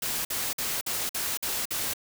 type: noise bursts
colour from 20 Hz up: white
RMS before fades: -30 dBFS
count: 7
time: 0.02-1.936 s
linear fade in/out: 5 ms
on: 230 ms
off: 51 ms
effects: none